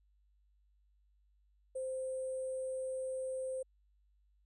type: tone with sample-and-hold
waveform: sine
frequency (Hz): 520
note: C5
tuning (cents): -11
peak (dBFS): -36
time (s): 1.75-3.63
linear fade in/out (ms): 10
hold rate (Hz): 8820
effects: added 50 Hz sine -68 dBFS peak until 4.45 s + resampled to 32000 Hz